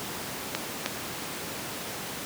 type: clicks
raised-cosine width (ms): 0.2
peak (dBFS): -9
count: 2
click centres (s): 0.55 / 0.861
effects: pink hiss -35 dBFS RMS until 2.25 s + high-pass 150 Hz 12 dB/octave